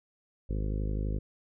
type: harmonic tone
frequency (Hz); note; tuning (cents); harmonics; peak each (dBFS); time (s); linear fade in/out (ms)
51.91; G#1; 0; 1 / 2 / 3 / 4 / 5 / 6 / 7 / 8 / 9 / 10; -30 / -36 / -40 / -42 / -44 / -46 / -47 / -48 / -49 / -50; 0.49-1.19; 10
effects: none